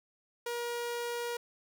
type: tone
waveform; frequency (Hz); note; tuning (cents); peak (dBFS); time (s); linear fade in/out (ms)
sawtooth; 476.3; A#4; +37; -30; 0.46-1.37; 5
effects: none